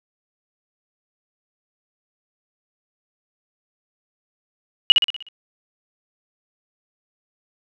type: tone with echo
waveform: sine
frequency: 2901 Hz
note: F#7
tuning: 35 cents flat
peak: -3 dBFS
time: 4.9-4.92 s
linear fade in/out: 0 ms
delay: 61 ms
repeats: 6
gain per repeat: -6 dB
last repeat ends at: 5.286 s
effects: none